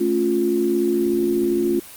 sine chord, A augmented, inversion none, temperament equal with one note detuned, 220 / 277.2 / 350.4 Hz, A3 / C#4 / E#4, 0 / 0 / +6 cents, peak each -24 / -24 / -18 dBFS, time 0-1.8 s, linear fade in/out 10 ms, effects white hiss -40 dBFS RMS until 1.96 s + Opus 24 kbps

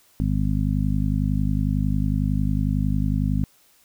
harmonic tone, 51 Hz, G#1, 31 cents flat, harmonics 1 / 2 / 3 / 4 / 5, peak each -24 / -26 / -25 / -27 / -28 dBFS, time 0.2-3.44 s, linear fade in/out 0 ms, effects white hiss -58 dBFS RMS until 3.84 s

